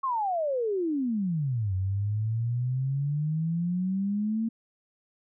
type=exponential two-way sweep; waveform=sine; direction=down then up; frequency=1108.7 to 92.5 to 228.9 Hz; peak=-25 dBFS; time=0.03-4.49 s; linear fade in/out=10 ms; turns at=1.74 s; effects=none